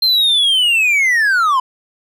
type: linear sweep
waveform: triangle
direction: down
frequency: 4186 to 987.8 Hz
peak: -9 dBFS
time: 0.02-1.6 s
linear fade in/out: 5 ms
effects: none